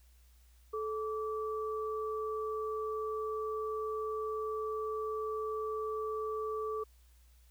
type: tone pair together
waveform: sine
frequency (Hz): 434 / 1158.6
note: A4 / D6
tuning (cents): -24 / -24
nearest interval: octave + perfect fourth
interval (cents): 1700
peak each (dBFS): -35 / -39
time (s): 0.73-6.84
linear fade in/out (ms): 10
effects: added 60 Hz sine -59 dBFS peak until 7.5 s + white hiss -70 dBFS RMS until 7.5 s